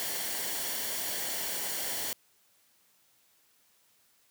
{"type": "noise with comb filter", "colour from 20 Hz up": "white", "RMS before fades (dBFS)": -34, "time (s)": [0, 2.13], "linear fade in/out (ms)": 0, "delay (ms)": 0.79, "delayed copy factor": -0.5, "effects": ["white hiss -67 dBFS RMS until 4.3 s", "high-pass 80 Hz 12 dB/octave"]}